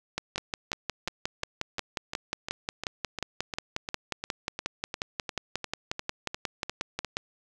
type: two click trains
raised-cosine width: 0.2 ms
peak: -16 / -12 dBFS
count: 20 / 40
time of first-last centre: 0.38-7.047 / 0.18-7.169 s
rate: 2.85 / 5.58 Hz
effects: none